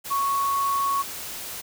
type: tone in noise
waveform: sine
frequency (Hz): 1108.7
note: C#6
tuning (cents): 0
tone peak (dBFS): -21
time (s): 0.1-1.03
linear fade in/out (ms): 20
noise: white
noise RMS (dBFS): -35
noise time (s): 0.04-1.62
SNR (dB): +11
effects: none